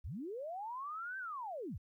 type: linear two-way sweep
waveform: sine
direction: up then down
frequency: 45.01 to 1578 to 45.01 Hz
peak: -40 dBFS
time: 0.04-1.78 s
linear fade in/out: 10 ms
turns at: 1.18 s
effects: 13-bit

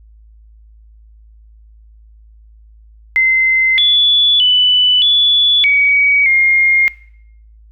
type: tone with pitch steps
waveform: sine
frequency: 2067 / 3440 / 2986 / 3437 / 2263 / 2129 Hz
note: C7 / A7 / F#7 / A7 / C#7 / C7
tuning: -22 / -40 / +15 / -41 / +35 / +30 cents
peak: -8 dBFS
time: 3.16-6.88 s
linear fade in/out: 0 ms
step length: 620 ms
effects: noise-tail reverb RT60 0.7 s tail -20 dB re dry + added 54 Hz sine -40 dBFS peak until 7.71 s

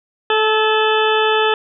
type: harmonic tone with a mistuned harmonic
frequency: 435.3 Hz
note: A4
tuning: 19 cents flat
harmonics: 1 / 2 / 3 / 4 / 6 / 7 / 8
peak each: -16 / -19 / -21 / -22 / -24 / -24 / -25 dBFS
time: 0.3-1.54 s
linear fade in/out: 2 ms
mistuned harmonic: 4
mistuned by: -18 cents
effects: none

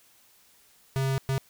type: tone bursts at uneven times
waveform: square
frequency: 134.3 Hz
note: C3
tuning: 46 cents sharp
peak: -25 dBFS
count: 2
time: 0.96-1.18 / 1.29-1.38 s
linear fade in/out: 0 ms
effects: white hiss -60 dBFS RMS until 1.49 s

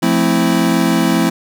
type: chord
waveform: square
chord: F major seventh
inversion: none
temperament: equal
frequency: 174.61 / 220 / 261.6 / 329.6 Hz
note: F3 / A3 / C4 / E4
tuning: 0 / 0 / 0 / 0 cents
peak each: -18 dBFS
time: 0.02-1.3 s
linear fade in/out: 10 ms
effects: none

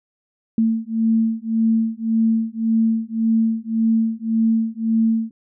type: beating tone pair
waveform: sine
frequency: 223.7 / 225.5 Hz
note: A3 / A3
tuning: +29 / +43 cents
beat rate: 1.8 Hz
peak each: -19 / -19 dBFS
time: 0.58-5.31 s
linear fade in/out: 2 ms
effects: none

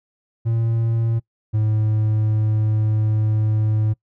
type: tone pair in turn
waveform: triangle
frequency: 114.4 / 107.98 Hz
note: A#2 / A2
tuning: -32 / -32 cents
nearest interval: minor second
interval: 100 cents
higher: first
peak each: -15 / -14 dBFS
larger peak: second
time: 0.45-1.2 / 1.53-3.94 s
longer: second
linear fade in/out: 20 ms
effects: noise-tail reverb RT60 0.1 s tail -23 dB re dry

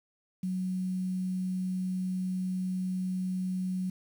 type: tone with quantisation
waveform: sine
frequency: 185 Hz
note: F#3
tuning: in tune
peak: -29 dBFS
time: 0.43-3.9 s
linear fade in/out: 5 ms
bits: 9
effects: none

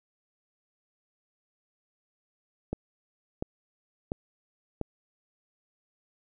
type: click train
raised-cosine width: 2 ms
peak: -17 dBFS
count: 4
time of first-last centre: 2.73-4.813 s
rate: 1.44 Hz
effects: none

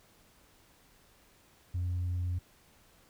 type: tone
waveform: sine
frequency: 89 Hz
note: F2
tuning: 33 cents sharp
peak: -28 dBFS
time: 1.74-2.39 s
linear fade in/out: 10 ms
effects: tanh soft clip ceiling -28 dBFS + pink hiss -63 dBFS RMS until 3.09 s

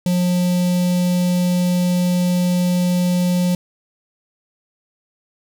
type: tone with notch filter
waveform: square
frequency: 178.7 Hz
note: F3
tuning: 40 cents sharp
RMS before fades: -17 dBFS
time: 0.06-3.55 s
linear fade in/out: 2 ms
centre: 1400 Hz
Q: 0.51
effects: none

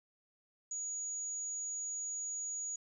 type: tone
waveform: sine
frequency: 6800 Hz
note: G#8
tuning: 40 cents sharp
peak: -37 dBFS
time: 0.71-2.76 s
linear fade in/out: 5 ms
effects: none

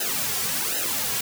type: noise with flanger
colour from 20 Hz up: white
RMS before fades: -26 dBFS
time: 0-1.21 s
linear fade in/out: 5 ms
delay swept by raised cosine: 0.87 to 3.37 ms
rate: 1.3 Hz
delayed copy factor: -0.9
effects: none

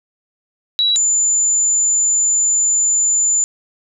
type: tone pair in turn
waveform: sine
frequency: 3904 / 7070 Hz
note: B7 / A8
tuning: -21 / +7 cents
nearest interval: minor seventh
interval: 1028 cents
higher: second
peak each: -12 dBFS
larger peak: neither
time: 0.79-0.96 / 0.96-3.44 s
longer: second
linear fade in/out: 0 ms
effects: none

